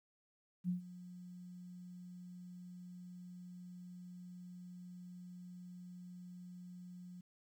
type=tone with ADSR envelope; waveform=sine; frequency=179.2 Hz; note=F3; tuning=45 cents sharp; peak=-32 dBFS; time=0.64-7.21 s; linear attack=48 ms; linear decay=120 ms; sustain=-17 dB; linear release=6 ms; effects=12-bit